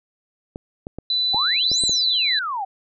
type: clicks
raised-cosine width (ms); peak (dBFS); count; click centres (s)
2; -18; 7; 0.559 / 0.869 / 0.986 / 1.345 / 1.716 / 1.837 / 1.895
type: tone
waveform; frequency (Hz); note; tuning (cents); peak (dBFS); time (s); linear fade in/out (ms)
sine; 3988; B7; +16; -18; 1.1-2.39; 2
type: exponential two-way sweep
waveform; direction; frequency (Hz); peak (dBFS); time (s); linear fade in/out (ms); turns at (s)
sine; up then down; 740 to 8610 to 740; -23; 1.33-2.65; 10; 1.82
effects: none